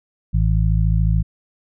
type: harmonic tone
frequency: 53.9 Hz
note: A1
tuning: 35 cents flat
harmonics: 1 / 2 / 3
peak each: -16 / -19 / -21 dBFS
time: 0.33-1.23 s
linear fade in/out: 20 ms
effects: none